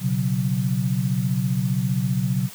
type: chord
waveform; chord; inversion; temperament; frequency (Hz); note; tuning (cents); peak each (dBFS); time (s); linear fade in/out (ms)
sine; B suspended second; none; equal; 123.47 / 138.59 / 185; B2 / C#3 / F#3; 0 / 0 / 0; -24; 0-2.5; 50
effects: white hiss -41 dBFS RMS until 2.54 s